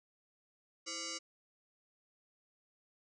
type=tone with frequency modulation; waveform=sine; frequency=329.6 Hz; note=E4; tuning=in tune; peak=-39 dBFS; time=0.86-1.19 s; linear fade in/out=20 ms; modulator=852 Hz; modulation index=7.8; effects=none